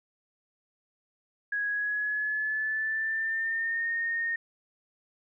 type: tone with pitch glide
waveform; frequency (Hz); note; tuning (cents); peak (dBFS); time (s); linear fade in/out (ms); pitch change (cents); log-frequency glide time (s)
sine; 1661.2 to 1843.2; G#6 to A#6; 0 to -20; -27; 1.52-4.36; 5; +180; 1.68-3.88
effects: none